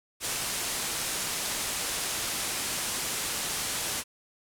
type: low-pass noise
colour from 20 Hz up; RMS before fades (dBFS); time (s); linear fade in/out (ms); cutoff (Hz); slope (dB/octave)
white; -32; 0.2-4.04; 50; 11000; 24
effects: none